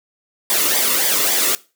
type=noise with flanger; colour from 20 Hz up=white; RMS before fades=-17 dBFS; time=0.5-1.55 s; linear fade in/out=0 ms; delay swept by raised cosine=0.72 to 1.29 ms; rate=3.6 Hz; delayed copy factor=-0.6; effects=noise-tail reverb RT60 0.3 s tail -20 dB re dry + high-pass 200 Hz 12 dB/octave